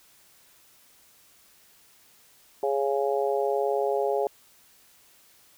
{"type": "harmonic tone", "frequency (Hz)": 138.59, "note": "C#3", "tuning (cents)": 0, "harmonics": [3, 4, 5, 6], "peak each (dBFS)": [-26, -28, -30, -32], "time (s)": [2.63, 4.27], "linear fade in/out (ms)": 2, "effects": ["white hiss -58 dBFS RMS until 5.57 s"]}